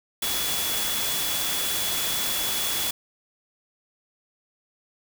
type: tone in noise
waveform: sine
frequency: 3400 Hz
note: G#7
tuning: 40 cents sharp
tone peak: -31 dBFS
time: 0.22-2.91 s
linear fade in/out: 5 ms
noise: white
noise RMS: -27 dBFS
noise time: 0.22-2.91 s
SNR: -7 dB
effects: none